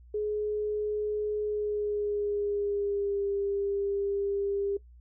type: tone with pitch glide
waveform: sine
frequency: 421 to 399.9 Hz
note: G#4 to G4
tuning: +24 to +35 cents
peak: -27 dBFS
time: 0.14-4.77 s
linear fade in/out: 5 ms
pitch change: -89 cents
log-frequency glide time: 1.43-3.26 s
effects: noise-tail reverb RT60 0.1 s tail -18 dB re dry + added 60 Hz sine -50 dBFS peak until 5 s